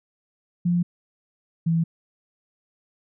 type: tone pair in turn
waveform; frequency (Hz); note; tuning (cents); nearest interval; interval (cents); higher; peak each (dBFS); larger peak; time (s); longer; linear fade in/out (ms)
sine; 174.61 / 165.17; F3 / E3; 0 / +4; minor second; 96; first; -18; neither; 0.65-0.83 / 1.66-1.84; neither; 10
effects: none